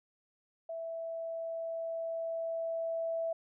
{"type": "tone with level ramp", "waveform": "sine", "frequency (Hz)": 659.3, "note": "E5", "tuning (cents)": 0, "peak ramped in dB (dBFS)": [-37, -31], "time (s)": [0.69, 3.33], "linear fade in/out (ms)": 5, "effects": []}